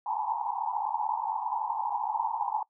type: band-pass noise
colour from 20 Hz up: white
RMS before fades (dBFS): -31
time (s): 0.06-2.63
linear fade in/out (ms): 5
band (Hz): 820 to 960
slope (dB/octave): 96
effects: noise-tail reverb RT60 0.1 s tail -21 dB re dry